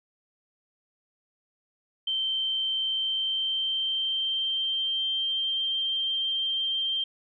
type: tone with pitch glide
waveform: sine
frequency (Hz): 3119 to 3157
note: G7 to G7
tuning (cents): -9 to +12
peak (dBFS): -25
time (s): 2.07-7.04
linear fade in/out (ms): 5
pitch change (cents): +21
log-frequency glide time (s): 2.81-5.6
effects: none